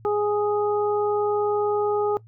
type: harmonic tone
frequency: 415.3 Hz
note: G#4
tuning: in tune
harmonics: 1 / 2 / 3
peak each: -21 / -27 / -31 dBFS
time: 0.05-2.17 s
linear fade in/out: 0 ms
effects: noise-tail reverb RT60 0.1 s tail -20 dB re dry + added 112 Hz sine -46 dBFS peak until 2.27 s